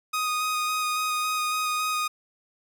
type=tone with vibrato; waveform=sawtooth; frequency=1244.5 Hz; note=D#6; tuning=in tune; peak=-21 dBFS; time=0.13-2.08 s; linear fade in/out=10 ms; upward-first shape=square; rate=3.6 Hz; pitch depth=10 cents each way; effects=none